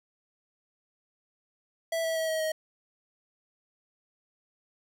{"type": "tone with pitch steps", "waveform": "square", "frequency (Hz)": [658, 650.8, 643.7, 636.7, 629.7], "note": ["E5", "E5", "E5", "D#5", "D#5"], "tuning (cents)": [-3, -22, -41, 40, 21], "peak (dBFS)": -28, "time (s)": [1.92, 2.52], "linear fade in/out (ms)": 5, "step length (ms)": 120, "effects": []}